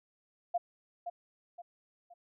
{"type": "tone with echo", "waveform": "sine", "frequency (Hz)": 698, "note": "F5", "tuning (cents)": -1, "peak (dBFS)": -27, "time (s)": [0.54, 0.58], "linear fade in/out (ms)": 10, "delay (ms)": 520, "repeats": 3, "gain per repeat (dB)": -8, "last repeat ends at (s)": 2.14, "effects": []}